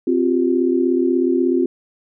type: chord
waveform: sine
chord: C suspended fourth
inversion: none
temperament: equal with one note detuned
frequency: 261.6 / 349.2 / 385.7 Hz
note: C4 / F4 / G4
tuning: 0 / 0 / -28 cents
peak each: -18 / -17 / -22 dBFS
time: 0.07-1.66 s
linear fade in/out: 5 ms
effects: none